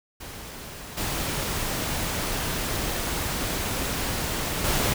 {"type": "noise with level steps", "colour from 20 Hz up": "pink", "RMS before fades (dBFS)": [-39, -28, -24], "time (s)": [0.2, 4.94], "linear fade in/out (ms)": 10, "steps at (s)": [0.97, 4.64], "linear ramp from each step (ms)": 10, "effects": []}